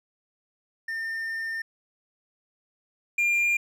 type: tone pair in turn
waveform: triangle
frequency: 1808 / 2399 Hz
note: A6 / D7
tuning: +47 / +36 cents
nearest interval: perfect fourth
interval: 489 cents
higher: second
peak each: -27 / -19 dBFS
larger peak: second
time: 0.88-1.62 / 3.18-3.57 s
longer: first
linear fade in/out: 5 ms
effects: none